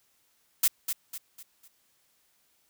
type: noise with echo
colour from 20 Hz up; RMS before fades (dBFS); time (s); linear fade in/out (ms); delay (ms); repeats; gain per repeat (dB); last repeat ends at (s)
blue; -22; 0.63-0.68; 5; 250; 4; -8; 1.68
effects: white hiss -69 dBFS RMS until 2.69 s